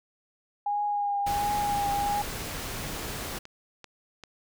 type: tone with vibrato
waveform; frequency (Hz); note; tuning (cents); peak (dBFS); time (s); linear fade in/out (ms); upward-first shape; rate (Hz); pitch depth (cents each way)
sine; 817; G#5; -29; -25; 0.66-2.22; 5; triangle; 1.4; 24
type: noise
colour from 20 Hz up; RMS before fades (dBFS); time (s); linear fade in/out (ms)
pink; -35; 1.26-3.39; 10
type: clicks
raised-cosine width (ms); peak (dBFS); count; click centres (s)
0.2; -26; 7; 2.267 / 2.854 / 2.885 / 3.047 / 3.454 / 3.843 / 4.237
effects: none